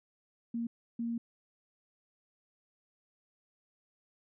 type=tone bursts at uneven times; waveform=sine; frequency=233.1 Hz; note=A#3; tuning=in tune; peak=-32 dBFS; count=2; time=0.54-0.67 / 0.99-1.18 s; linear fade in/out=5 ms; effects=none